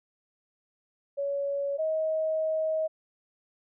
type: tone pair in turn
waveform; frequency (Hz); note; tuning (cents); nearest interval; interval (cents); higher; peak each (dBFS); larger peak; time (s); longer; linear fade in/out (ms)
sine; 562 / 632.6; C#5 / D#5; +24 / +29; major second; 205; second; -27 / -25; second; 1.17-1.78 / 1.78-2.88; second; 20
effects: none